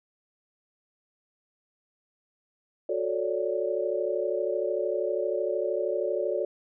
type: chord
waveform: sine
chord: D major seventh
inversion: first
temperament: equal with one note detuned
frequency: 366 / 440 / 554.4 / 587.3 Hz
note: F#4 / A4 / C#5 / D5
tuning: -19 / 0 / 0 / 0 cents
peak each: -31 dBFS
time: 2.89-6.45 s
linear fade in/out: 5 ms
effects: none